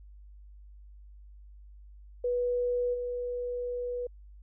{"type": "tone with level steps", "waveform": "sine", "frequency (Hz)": 489.7, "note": "B4", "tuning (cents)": -15, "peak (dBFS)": [-26, -31], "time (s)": [2.24, 4.07], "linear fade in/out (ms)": 5, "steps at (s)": 2.93, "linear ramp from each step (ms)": 20, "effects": ["added 50 Hz sine -48 dBFS peak until 4.42 s"]}